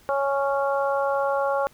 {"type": "harmonic tone", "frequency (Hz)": 277.2, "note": "C#4", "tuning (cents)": 0, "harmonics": [2, 3, 4, 5], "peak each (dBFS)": [-23, -27, -29, -31], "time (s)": [0.09, 1.67], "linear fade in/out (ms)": 0, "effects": ["pink hiss -55 dBFS RMS until 1.73 s"]}